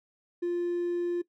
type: tone with hard clipping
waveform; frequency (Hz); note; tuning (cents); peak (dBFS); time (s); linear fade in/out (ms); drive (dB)
triangle; 348.8; F4; -2; -27; 0.42-1.22; 10; 4
effects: noise-tail reverb RT60 0.1 s tail -18 dB re dry